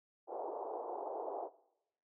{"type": "band-pass noise", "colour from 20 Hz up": "white", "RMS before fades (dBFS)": -42, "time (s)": [0.27, 1.5], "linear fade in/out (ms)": 50, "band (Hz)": [360, 890], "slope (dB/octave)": 48, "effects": ["noise-tail reverb RT60 0.8 s tail -19 dB re dry"]}